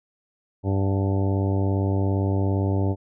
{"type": "harmonic tone with a mistuned harmonic", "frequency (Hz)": 97.5, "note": "G2", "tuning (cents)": -9, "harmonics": [1, 2, 3, 4, 5, 6, 7, 8, 9], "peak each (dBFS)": [-21, -30, -28, -31, -36, -35, -39, -41, -38], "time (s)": [0.63, 2.96], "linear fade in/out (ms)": 50, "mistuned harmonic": 8, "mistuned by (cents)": -68, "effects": []}